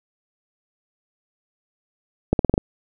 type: accelerating click train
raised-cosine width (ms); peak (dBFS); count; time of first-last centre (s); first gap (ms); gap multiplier
2; -3; 6; 2.33-2.579; 62; 0.89
effects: none